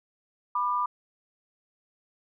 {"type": "tone pair together", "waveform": "sine", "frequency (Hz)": [987.8, 1196.8], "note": ["B5", "D6"], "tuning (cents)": [0, 32], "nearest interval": "minor third", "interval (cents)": 332, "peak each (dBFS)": -27, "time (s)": [0.55, 0.86], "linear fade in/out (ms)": 5, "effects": []}